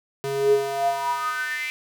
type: tone with high-pass filter sweep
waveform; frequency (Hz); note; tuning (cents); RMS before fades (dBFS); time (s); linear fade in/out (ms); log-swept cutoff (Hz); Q
square; 137.8; C#3; -10; -24; 0.24-1.7; 0; 280 to 2300; 9.5
effects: none